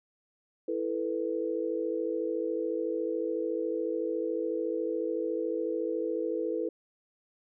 sine chord, E suspended fourth, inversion none, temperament equal, 329.6 / 440 / 493.9 Hz, E4 / A4 / B4, 0 / 0 / 0 cents, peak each -33 dBFS, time 0.68-6.69 s, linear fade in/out 5 ms, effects none

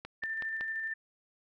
click train, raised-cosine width 0.3 ms, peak -25 dBFS, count 4, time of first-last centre 0.05-0.61 s, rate 5.36 Hz
sine tone with tremolo, 1786 Hz, A6, 25 cents sharp, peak -32 dBFS, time 0.22-0.94 s, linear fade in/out 10 ms, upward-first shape square, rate 13 Hz, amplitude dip 25%
effects none

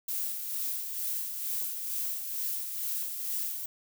violet noise with tremolo, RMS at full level -32 dBFS, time 0.08-3.66 s, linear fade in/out 5 ms, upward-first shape sine, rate 2.2 Hz, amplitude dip 45%, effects none

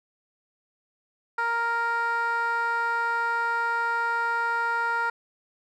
15% pulse tone with band-pass filter, 466.2 Hz, A#4, in tune, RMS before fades -26 dBFS, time 1.38-5.1 s, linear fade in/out 5 ms, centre 1200 Hz, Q 3.8, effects none

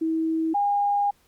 sine tone pair in turn, 322.4 / 812.4 Hz, E4 / G#5, -38 / -38 cents, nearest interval octave + major third, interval 1600 cents, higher second, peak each -21 / -19 dBFS, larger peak second, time 0.01-0.54 / 0.54-1.11 s, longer second, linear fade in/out 10 ms, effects pink hiss -62 dBFS RMS until 1.27 s + MP3 96 kbps

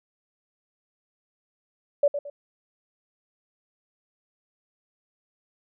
sine tone with echo, 575 Hz, D5, 37 cents flat, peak -15 dBFS, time 2.03-2.08 s, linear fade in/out 5 ms, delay 110 ms, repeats 2, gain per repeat -10 dB, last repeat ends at 2.3 s, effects none

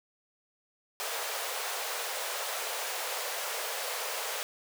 pink high-pass noise, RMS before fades -35 dBFS, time 1-4.43 s, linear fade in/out 0 ms, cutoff 460 Hz, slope 48 dB/octave, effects none

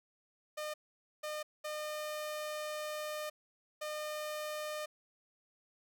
sawtooth tone bursts at uneven times, 607 Hz, D#5, 43 cents flat, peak -34 dBFS, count 4, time 0.57-0.74 / 1.23-1.43 / 1.64-3.3 / 3.81-4.86 s, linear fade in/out 10 ms, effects none

